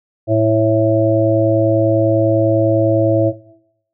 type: harmonic tone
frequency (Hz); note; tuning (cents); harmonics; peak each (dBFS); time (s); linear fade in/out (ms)
110; A2; 0; 1 / 3 / 5 / 6; -16 / -16 / -16 / -16; 0.27-3.33; 50
effects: noise-tail reverb RT60 0.8 s tail -19 dB re dry